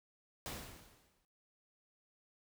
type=noise with exponential decay; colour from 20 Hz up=pink; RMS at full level=-41 dBFS; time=0.46-1.25 s; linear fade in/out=0 ms; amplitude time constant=170 ms; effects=noise-tail reverb RT60 0.7 s tail -25 dB re dry